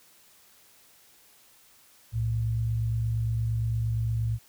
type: tone pair together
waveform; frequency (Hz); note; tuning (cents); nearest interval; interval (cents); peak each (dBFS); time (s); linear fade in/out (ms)
sine; 63.85 / 112.5; C2 / A2; -42 / +39; minor seventh; 981; -33 / -25; 2.12-4.39; 50
effects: white hiss -58 dBFS RMS until 4.48 s